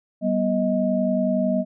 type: tone cluster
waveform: sine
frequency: 192.4 / 243.3 / 629 Hz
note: G3 / B3 / D#5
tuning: -32 / -26 / +19 cents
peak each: -23 dBFS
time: 0.21-1.65 s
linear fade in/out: 50 ms
effects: none